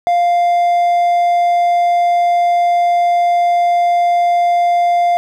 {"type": "tone", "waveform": "triangle", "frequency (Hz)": 698.5, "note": "F5", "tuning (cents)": 0, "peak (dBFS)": -8, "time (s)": [0.07, 5.17], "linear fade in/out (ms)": 0, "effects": []}